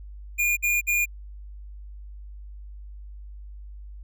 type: tone bursts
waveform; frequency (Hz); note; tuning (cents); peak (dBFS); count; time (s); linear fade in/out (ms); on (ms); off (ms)
square; 2424; D#7; -46; -21; 3; 0.38-1.058; 20; 190; 54
effects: added 50 Hz sine -38 dBFS peak until 4.03 s